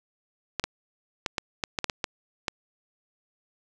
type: clicks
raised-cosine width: 0.2 ms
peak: -9 dBFS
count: 10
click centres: 0.597 / 0.64 / 1.262 / 1.382 / 1.638 / 1.788 / 1.843 / 1.898 / 2.042 / 2.482 s
effects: none